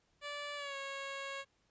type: tone with pitch glide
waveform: 10% pulse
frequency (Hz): 581 to 549.3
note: D5 to C#5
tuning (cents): -19 to -16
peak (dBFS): -32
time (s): 0.21-1.45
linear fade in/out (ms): 50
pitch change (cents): -97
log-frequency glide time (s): 0.56-0.76
effects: pink hiss -75 dBFS RMS until 1.7 s + resampled to 16000 Hz